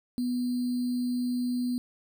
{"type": "tone with sample-and-hold", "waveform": "sine", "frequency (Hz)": 246.9, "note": "B3", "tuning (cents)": 0, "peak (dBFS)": -26, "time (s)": [0.18, 1.78], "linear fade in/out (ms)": 0, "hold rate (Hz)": 4410, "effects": []}